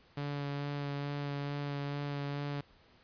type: tone with vibrato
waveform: sawtooth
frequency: 143 Hz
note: D3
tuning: 46 cents flat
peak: -31 dBFS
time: 0.17-2.61 s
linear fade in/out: 5 ms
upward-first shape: sine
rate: 2.3 Hz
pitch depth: 13 cents each way
effects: pink hiss -63 dBFS RMS until 3.03 s + resampled to 11025 Hz